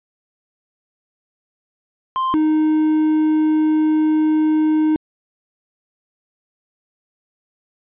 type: tone pair in turn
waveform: triangle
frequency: 1046.5 / 310.1 Hz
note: C6 / D#4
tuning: 0 / -6 cents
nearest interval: octave + major sixth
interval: 2106 cents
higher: first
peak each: -15 / -11 dBFS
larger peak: second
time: 2.16-2.34 / 2.34-4.96 s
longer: second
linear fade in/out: 0 ms
effects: resampled to 8000 Hz